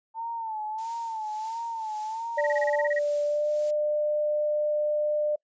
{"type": "tone with vibrato", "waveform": "sine", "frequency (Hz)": 890, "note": "A5", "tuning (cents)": 20, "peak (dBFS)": -30, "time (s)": [0.14, 2.9], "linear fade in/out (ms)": 50, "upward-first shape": "sine", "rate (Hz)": 1.5, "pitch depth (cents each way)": 75}
{"type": "noise with tremolo", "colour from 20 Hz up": "blue", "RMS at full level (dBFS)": -43, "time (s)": [0.78, 3.71], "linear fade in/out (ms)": 5, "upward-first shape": "triangle", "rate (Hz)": 1.8, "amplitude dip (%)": 70}
{"type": "tone with pitch glide", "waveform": "sine", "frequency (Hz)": [587, 599.3], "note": ["D5", "D5"], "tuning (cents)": [-1, 35], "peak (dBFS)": -23, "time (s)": [2.37, 5.36], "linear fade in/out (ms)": 10, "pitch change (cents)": 36, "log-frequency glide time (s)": [3.24, 3.5]}
{"type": "tone bursts", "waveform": "sine", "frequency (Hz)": 1900, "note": "A#6", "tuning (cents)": 33, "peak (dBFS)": -27, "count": 11, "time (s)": [2.38, 2.99], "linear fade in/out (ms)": 5, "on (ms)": 30, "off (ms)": 28}
{"effects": ["noise-tail reverb RT60 0.1 s tail -26 dB re dry", "resampled to 16000 Hz"]}